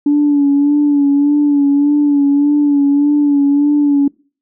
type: tone with vibrato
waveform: sine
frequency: 287.5 Hz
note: D4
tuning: 37 cents flat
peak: -7 dBFS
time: 0.06-4.08 s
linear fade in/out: 5 ms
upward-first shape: sine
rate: 1.7 Hz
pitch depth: 37 cents each way
effects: noise-tail reverb RT60 0.4 s tail -25 dB re dry + tanh soft clip ceiling -4 dBFS